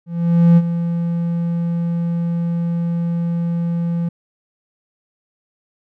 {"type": "tone with ADSR envelope", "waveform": "triangle", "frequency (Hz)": 170, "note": "F3", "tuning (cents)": -46, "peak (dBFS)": -4, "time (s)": [0.06, 4.09], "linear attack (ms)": 510, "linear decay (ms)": 44, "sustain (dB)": -11, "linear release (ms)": 7, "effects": []}